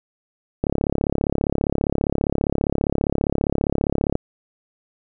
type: click train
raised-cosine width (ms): 2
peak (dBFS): -6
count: 124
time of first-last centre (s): 0.64-4.154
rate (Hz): 35
effects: none